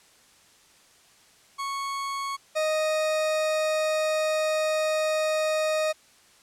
40% pulse tone pair in turn, 1105 / 622.3 Hz, C#6 / D#5, -6 / 0 cents, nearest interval minor seventh, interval 994 cents, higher first, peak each -28 / -22 dBFS, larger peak second, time 1.58-2.37 / 2.55-5.93 s, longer second, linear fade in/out 20 ms, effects white hiss -57 dBFS RMS until 6.42 s + low-pass 9000 Hz 12 dB/octave

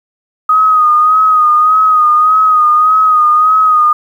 sine tone with vibrato, 1248 Hz, D#6, 5 cents sharp, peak -5 dBFS, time 0.49-3.93 s, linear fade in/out 5 ms, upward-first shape sine, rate 1.7 Hz, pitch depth 42 cents each way, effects 7-bit

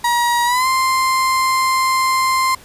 35% pulse tone with pitch glide, 954 to 1046.4 Hz, A#5 to C6, +40 to 0 cents, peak -12 dBFS, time 0.04-2.55 s, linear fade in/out 5 ms, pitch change +160 cents, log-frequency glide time 0.45-0.67 s, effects pink hiss -43 dBFS RMS until 2.64 s + resampled to 32000 Hz

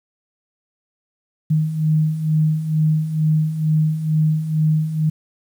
sine beating tone pair, 154 / 156.2 Hz, D#3 / D#3, -17 / +7 cents, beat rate 2.2 Hz, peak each -22 / -16 dBFS, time 1.5-5.1 s, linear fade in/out 10 ms, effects 8-bit

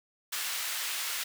pink high-pass noise, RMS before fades -34 dBFS, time 0.32-1.24 s, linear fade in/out 10 ms, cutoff 1700 Hz, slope 12 dB/octave, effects none

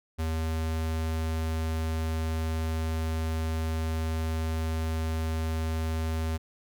square tone, 80.3 Hz, E2, 45 cents flat, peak -28 dBFS, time 0.18-6.38 s, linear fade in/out 20 ms, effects none

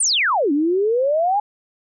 sine exponential two-way sweep, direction down then up, 9670 to 277.2 to 845 Hz, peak -15 dBFS, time 0-1.4 s, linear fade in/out 5 ms, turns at 0.52 s, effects none

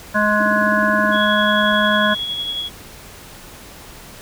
harmonic tone, 210 Hz, G#3, 19 cents sharp, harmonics 1 / 3 / 5 / 7 / 8, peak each -20 / -20 / -20 / -20 / -20 dBFS, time 0.14-2.15 s, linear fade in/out 20 ms
sine tone bursts, 293.7 Hz, D4, in tune, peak -24 dBFS, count 15, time 0.4-1.165 s, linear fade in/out 2 ms, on 23 ms, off 30 ms
sine tone with tremolo, 3341 Hz, G#7, 10 cents sharp, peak -20 dBFS, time 1.11-2.7 s, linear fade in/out 50 ms, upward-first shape sine, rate 11 Hz, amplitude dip 35%
effects pink hiss -39 dBFS RMS until 4.21 s

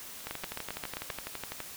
two click trains, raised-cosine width 0.3 ms, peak -20 / -19 dBFS, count 17 / 7, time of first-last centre 0.27-1.603 / 0.31-1.102 s, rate 12 / 7.58 Hz, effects white hiss -45 dBFS RMS until 1.76 s

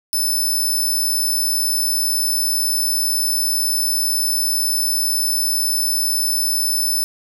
10% pulse tone, 5274 Hz, E8, in tune, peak -11 dBFS, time 0.13-7.04 s, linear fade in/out 0 ms, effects none

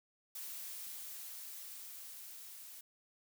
blue noise with level ramp, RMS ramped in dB -45 to -52 dBFS, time 0.35-2.81 s, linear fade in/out 5 ms, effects none

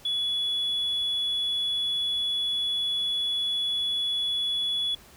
sine tone, 3400 Hz, G#7, 40 cents sharp, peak -23 dBFS, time 0.05-4.95 s, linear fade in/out 5 ms, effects tanh soft clip ceiling -22 dBFS + pink hiss -52 dBFS RMS until 5.16 s

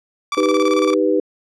sawtooth tone with tremolo, 1160 Hz, D6, 22 cents flat, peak -15 dBFS, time 0.32-0.94 s, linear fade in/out 2 ms, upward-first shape square, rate 18 Hz, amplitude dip 70%
sine chord, Eb augmented, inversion none, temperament equal, 311.1 / 392 / 493.9 Hz, Eb4 / G4 / B4, 0 / 0 / 0 cents, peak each -18 dBFS, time 0.37-1.2 s, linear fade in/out 5 ms
effects low-pass 6000 Hz 12 dB/octave

